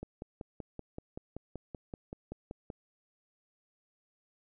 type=click train; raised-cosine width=2 ms; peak=-27 dBFS; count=15; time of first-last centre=0.03-2.702 s; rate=5.24 Hz; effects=none